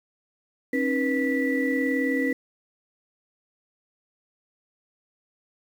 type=tone cluster; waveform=sine; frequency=268.7 / 307.5 / 486.1 / 1961 Hz; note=C4 / D#4 / B4 / B6; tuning=+46 / -20 / -28 / -13 cents; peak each=-24 / -30 / -28 / -28 dBFS; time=0.73-2.33 s; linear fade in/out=5 ms; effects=tanh soft clip ceiling -11 dBFS + 8-bit